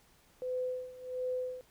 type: tone with tremolo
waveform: sine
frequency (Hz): 506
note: B4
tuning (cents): +42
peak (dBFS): -31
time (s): 0.42-1.61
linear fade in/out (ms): 0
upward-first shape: sine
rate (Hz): 1.4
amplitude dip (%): 85
effects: pink hiss -65 dBFS RMS until 1.7 s